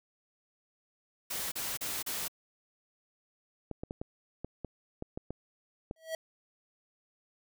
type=noise bursts; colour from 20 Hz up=white; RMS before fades=-36 dBFS; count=4; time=1.3-2.282 s; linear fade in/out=10 ms; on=220 ms; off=34 ms
type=clicks; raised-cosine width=2 ms; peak=-24 dBFS; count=10; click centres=3.713 / 3.835 / 3.909 / 4.015 / 4.446 / 4.647 / 5.024 / 5.175 / 5.306 / 5.911 s
type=tone with exponential growth; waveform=square; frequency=646 Hz; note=E5; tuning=35 cents flat; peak=-31 dBFS; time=5.96-6.15 s; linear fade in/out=2 ms; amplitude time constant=41 ms
effects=none